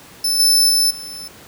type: tone with level steps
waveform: sawtooth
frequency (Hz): 5274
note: E8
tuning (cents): 0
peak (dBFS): -13 / -8 / -10 / -27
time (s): 0.24-1.28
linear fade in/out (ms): 5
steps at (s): 0.39 / 0.69 / 0.9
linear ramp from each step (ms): 10
effects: pink hiss -42 dBFS RMS until 1.47 s + high-pass 80 Hz 12 dB/octave